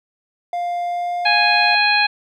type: tone with pitch glide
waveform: triangle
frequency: 701 to 710.8 Hz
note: F5 to F5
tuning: +6 to +30 cents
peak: -18 dBFS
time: 0.53-1.75 s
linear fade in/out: 2 ms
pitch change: +24 cents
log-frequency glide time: 0.85-1.63 s
type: harmonic tone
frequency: 830 Hz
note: G#5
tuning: 1 cent flat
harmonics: 1 / 2 / 3 / 4 / 5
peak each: -19 / -19 / -17 / -27 / -20 dBFS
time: 1.25-2.07 s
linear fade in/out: 10 ms
effects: none